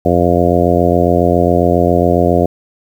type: harmonic tone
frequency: 87.31 Hz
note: F2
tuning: in tune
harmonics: 1 / 2 / 3 / 4 / 5 / 6 / 7 / 8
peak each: -17 / -17 / -17 / -17 / -17 / -17 / -17 / -17 dBFS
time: 0.05-2.46 s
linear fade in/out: 5 ms
effects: 7-bit